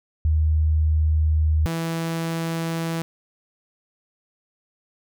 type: tone pair in turn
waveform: sine / sawtooth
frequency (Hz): 77.78 / 164.81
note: D#2 / E3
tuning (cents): 0 / 0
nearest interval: octave + minor second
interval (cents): 1300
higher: second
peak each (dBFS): -16 / -20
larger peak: first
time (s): 0.25-1.66 / 1.66-3.02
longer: first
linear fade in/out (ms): 0
effects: none